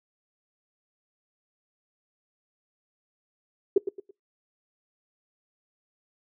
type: tone with echo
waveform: sine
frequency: 392 Hz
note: G4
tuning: in tune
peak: -14 dBFS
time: 3.76-3.78 s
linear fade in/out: 5 ms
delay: 110 ms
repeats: 3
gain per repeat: -10 dB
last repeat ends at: 4.11 s
effects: noise-tail reverb RT60 0.2 s tail -24 dB re dry